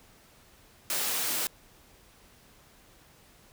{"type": "high-pass noise", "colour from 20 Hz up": "white", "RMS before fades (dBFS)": -30, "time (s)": [0.9, 1.47], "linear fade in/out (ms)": 0, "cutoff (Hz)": 190, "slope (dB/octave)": 12, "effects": ["pink hiss -58 dBFS RMS until 3.52 s"]}